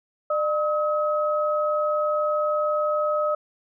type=tone pair together; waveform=sine; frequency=602 / 1275.6 Hz; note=D5 / D#6; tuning=+43 / +43 cents; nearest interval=octave + minor second; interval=1300 cents; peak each=-22 / -25 dBFS; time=0.3-3.35 s; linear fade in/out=5 ms; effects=none